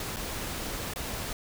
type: noise with dropouts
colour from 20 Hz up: pink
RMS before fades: -35 dBFS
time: 0-1.33 s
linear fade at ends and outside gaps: 2 ms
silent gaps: 0.162-0.167 / 0.937-0.959 s
effects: none